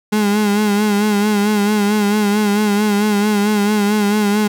35% pulse tone with vibrato, 207.7 Hz, G#3, in tune, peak -11 dBFS, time 0.12-4.48 s, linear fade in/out 10 ms, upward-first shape sine, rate 4.5 Hz, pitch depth 51 cents each way, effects none

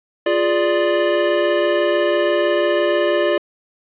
square chord, D diminished, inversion first, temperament equal, 349.2 / 415.3 / 587.3 Hz, F4 / Ab4 / D5, 0 / 0 / 0 cents, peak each -20 / -23 / -18 dBFS, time 0.26-3.38 s, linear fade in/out 5 ms, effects resampled to 8000 Hz + 8-bit

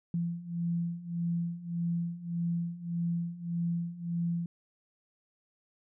sine beating tone pair, 169.5 / 171.2 Hz, E3 / F3, +49 / -34 cents, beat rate 1.7 Hz, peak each -35 / -32 dBFS, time 0.14-4.46 s, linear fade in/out 2 ms, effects none

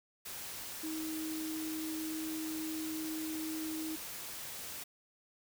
sine tone in noise, 315.8 Hz, D#4, 26 cents sharp, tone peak -37 dBFS, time 0.83-3.96 s, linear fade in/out 10 ms, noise white, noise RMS -44 dBFS, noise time 0.25-4.84 s, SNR +4 dB, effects none

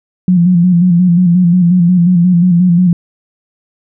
sine tone with vibrato, 176.7 Hz, F3, 21 cents sharp, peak -5 dBFS, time 0.28-2.93 s, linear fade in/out 2 ms, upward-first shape square, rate 5.6 Hz, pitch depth 53 cents each way, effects none

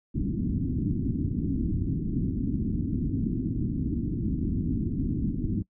white low-pass noise, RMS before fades -28 dBFS, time 0.14-5.63 s, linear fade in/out 20 ms, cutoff 300 Hz, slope 48 dB/octave, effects noise-tail reverb RT60 0.1 s tail -23 dB re dry

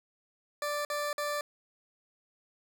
20% pulse tone bursts, 587.3 Hz, D5, in tune, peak -26 dBFS, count 3, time 0.62-1.41 s, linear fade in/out 2 ms, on 230 ms, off 50 ms, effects none

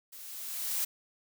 blue noise with level ramp, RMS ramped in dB -48 to -30 dBFS, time 0.12-0.85 s, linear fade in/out 10 ms, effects none

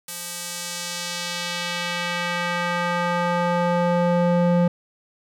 square tone with band-pass filter sweep, 174.61 Hz, F3, in tune, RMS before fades -23 dBFS, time 0.08-4.68 s, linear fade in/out 5 ms, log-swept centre 11000 to 360 Hz, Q 0.92, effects none

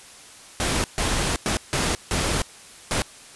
pink noise bursts at uneven times, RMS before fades -23 dBFS, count 6, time 0.6-0.84 / 0.98-1.36 / 1.46-1.57 / 1.73-1.95 / 2.11-2.42 / 2.91-3.02 s, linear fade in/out 0 ms, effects white hiss -45 dBFS RMS until 3.35 s + resampled to 24000 Hz

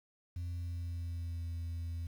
sine tone with pitch glide, 87.31 to 84 Hz, F2 to E2, 0 to +33 cents, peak -34 dBFS, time 0.36-2.07 s, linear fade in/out 5 ms, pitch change -67 cents, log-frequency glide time 0.46-1.48 s, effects tanh soft clip ceiling -35 dBFS + 10-bit

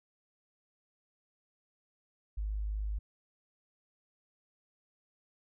sine tone, 51.91 Hz, G#1, in tune, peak -32 dBFS, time 2.37-2.99 s, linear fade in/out 10 ms, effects none

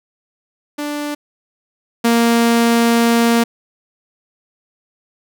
sawtooth tone pair in turn, 293.7 / 233.1 Hz, D4 / A#3, 0 / 0 cents, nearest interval major third, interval 400 cents, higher first, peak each -17 / -7 dBFS, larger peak second, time 0.78-1.15 / 2.04-3.44 s, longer second, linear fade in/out 10 ms, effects none

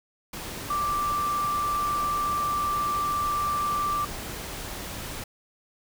sine tone in noise, 1174.7 Hz, D6, in tune, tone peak -24 dBFS, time 0.7-4.05 s, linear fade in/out 5 ms, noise pink, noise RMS -36 dBFS, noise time 0.33-5.24 s, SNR +9 dB, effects none

